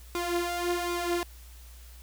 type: tone with flanger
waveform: sawtooth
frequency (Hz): 349.2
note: F4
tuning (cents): 0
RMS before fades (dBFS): -30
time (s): 0.15-1.23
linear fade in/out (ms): 0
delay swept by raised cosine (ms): 0.83 to 4.33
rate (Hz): 1.3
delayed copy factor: +0.65
effects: added 60 Hz sine -46 dBFS peak until 2.02 s + white hiss -55 dBFS RMS until 2.02 s